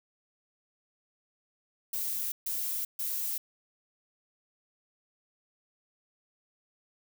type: noise bursts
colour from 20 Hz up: violet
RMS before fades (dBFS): -33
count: 3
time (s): 1.93-3.38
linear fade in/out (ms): 5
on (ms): 390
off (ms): 140
effects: none